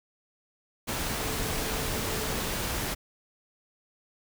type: tone in noise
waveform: sine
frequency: 440 Hz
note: A4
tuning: in tune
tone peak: -40 dBFS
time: 1.17-2.36 s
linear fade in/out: 20 ms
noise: pink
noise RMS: -31 dBFS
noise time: 0.87-2.95 s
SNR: -12 dB
effects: none